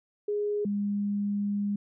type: tone pair in turn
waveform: sine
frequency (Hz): 414.3 / 203.5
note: G#4 / G#3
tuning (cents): -4 / -35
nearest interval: octave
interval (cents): 1231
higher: first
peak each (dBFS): -26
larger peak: neither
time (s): 0.28-0.65 / 0.65-1.76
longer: second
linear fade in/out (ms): 5
effects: none